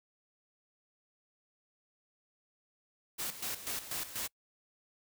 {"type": "noise with tremolo", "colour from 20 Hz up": "white", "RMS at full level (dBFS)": -37, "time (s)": [3.18, 4.28], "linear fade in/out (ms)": 20, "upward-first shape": "square", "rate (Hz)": 4.1, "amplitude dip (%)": 70, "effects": ["noise-tail reverb RT60 0.1 s tail -26 dB re dry"]}